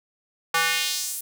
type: tone with high-pass filter sweep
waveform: square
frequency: 164.81 Hz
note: E3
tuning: in tune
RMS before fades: -25 dBFS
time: 0.54-1.21 s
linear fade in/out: 5 ms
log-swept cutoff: 1100 to 11000 Hz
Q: 1.4
effects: none